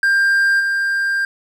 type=tone with level steps; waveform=triangle; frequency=1593 Hz; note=G6; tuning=27 cents sharp; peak=-10 / -14 dBFS; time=0.03-1.25 s; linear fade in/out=2 ms; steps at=0.59 s; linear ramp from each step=20 ms; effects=none